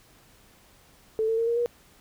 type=tone with pitch steps; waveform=sine; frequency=440 / 449.2 / 458.7 / 468.3 / 478.2 Hz; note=A4 / A4 / A#4 / A#4 / A#4; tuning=0 / +36 / -28 / +8 / +44 cents; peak=-22 dBFS; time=1.19-1.66 s; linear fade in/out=0 ms; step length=94 ms; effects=pink hiss -57 dBFS RMS until 2 s